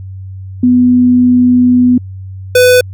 sine / square tone pair in turn, 248 / 499.2 Hz, B3 / B4, +7 / +19 cents, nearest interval octave, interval 1212 cents, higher second, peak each -4 / -4 dBFS, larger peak neither, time 0.63-1.98 / 2.55-2.81 s, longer first, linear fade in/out 5 ms, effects added 95 Hz sine -23 dBFS peak until 2.93 s

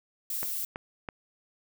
violet noise, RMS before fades -33 dBFS, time 0.3-0.65 s, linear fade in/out 2 ms
click train, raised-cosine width 0.5 ms, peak -20 dBFS, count 3, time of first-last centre 0.43-1.088 s, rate 3.04 Hz
effects none

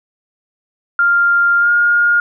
sine tone with pitch glide, 1396.9 to 1421.3 Hz, F6 to F6, 0 to +30 cents, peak -9 dBFS, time 0.99-2.2 s, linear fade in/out 2 ms, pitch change +30 cents, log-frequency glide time 1.59-1.7 s, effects none

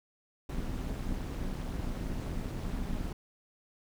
brown noise with amplitude modulation, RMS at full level -32 dBFS, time 0.49-3.13 s, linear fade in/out 5 ms, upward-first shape sine, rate 215 Hz, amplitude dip 75%, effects none

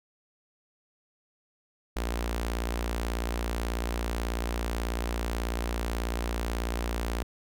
sawtooth tone with notch filter, 58.27 Hz, A#1, in tune, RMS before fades -31 dBFS, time 1.96-7.23 s, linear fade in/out 5 ms, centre 120 Hz, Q 0.65, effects none

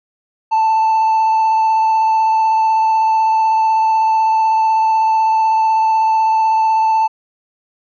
triangle tone with vibrato, 883 Hz, A5, 6 cents sharp, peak -8 dBFS, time 0.51-7.08 s, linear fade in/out 20 ms, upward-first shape sine, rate 16 Hz, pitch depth 12 cents each way, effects tanh soft clip ceiling -5 dBFS + resampled to 16000 Hz

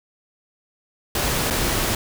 pink noise with dropouts, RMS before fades -22 dBFS, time 1.15-1.95 s, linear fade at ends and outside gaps 2 ms, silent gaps 1.502-1.507 s, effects none

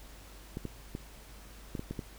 clicks, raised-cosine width 3 ms, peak -23 dBFS, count 7, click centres 0.571 / 0.653 / 0.951 / 1.752 / 1.794 / 1.91 / 1.992 s, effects added 50 Hz sine -51 dBFS peak until 2.18 s + pink hiss -54 dBFS RMS until 2.18 s

